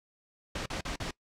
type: noise bursts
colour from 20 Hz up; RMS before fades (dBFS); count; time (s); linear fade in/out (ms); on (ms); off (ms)
pink; -35; 4; 0.55-1.11; 5; 110; 40
effects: noise-tail reverb RT60 0.1 s tail -21 dB re dry + low-pass 6000 Hz 12 dB/octave